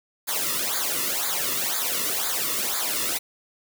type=noise with flanger; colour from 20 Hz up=white; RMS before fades=-26 dBFS; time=0.27-3.19 s; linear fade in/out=20 ms; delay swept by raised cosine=0.35 to 1.31 ms; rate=2 Hz; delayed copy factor=-0.9; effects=none